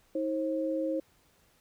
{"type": "tone pair together", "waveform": "sine", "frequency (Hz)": [318.1, 534], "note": ["D#4", "C5"], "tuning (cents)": [38, 35], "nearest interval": "major sixth", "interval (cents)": 897, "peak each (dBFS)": [-31, -31], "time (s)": [0.15, 1], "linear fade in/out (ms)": 5, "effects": ["pink hiss -66 dBFS RMS until 1.6 s"]}